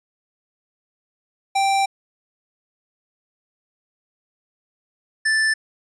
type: tone pair in turn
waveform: square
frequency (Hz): 784 / 1760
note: G5 / A6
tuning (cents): 0 / 0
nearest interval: octave + major second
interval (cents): 1400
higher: second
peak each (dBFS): -17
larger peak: neither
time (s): 1.55-1.86 / 5.25-5.54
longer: first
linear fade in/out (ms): 10
effects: resampled to 22050 Hz